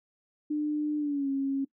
sine tone with pitch glide, 299.6 to 273.2 Hz, D4 to C#4, +35 to -25 cents, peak -26 dBFS, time 0.5-1.65 s, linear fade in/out 10 ms, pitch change -160 cents, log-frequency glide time 0.98-1.29 s, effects noise-tail reverb RT60 0.1 s tail -20 dB re dry

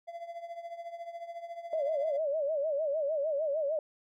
triangle tone with tremolo, 681 Hz, F5, 44 cents flat, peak -34 dBFS, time 0.07-2.18 s, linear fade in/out 20 ms, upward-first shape triangle, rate 14 Hz, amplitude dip 80%
sine tone with vibrato, 597 Hz, D5, 28 cents sharp, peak -28 dBFS, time 1.73-3.79 s, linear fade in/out 2 ms, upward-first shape sine, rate 6.6 Hz, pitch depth 140 cents each way
effects none

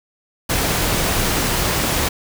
pink noise, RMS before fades -19 dBFS, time 0.49-2.09 s, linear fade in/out 10 ms, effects none

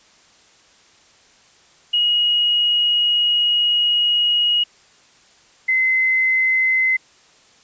sine tone pair in turn, 2891 / 2053 Hz, F#7 / C7, -41 / -33 cents, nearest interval tritone, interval 592 cents, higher first, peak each -14 dBFS, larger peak neither, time 1.93-4.64 / 5.68-6.97 s, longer first, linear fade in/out 10 ms, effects white hiss -52 dBFS RMS until 7.63 s + resampled to 16000 Hz

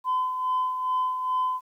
sine tone with tremolo, 1018 Hz, C6, 48 cents flat, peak -20 dBFS, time 0.04-1.61 s, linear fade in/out 50 ms, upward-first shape sine, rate 2.4 Hz, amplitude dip 55%, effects tanh soft clip ceiling -19 dBFS + 10-bit

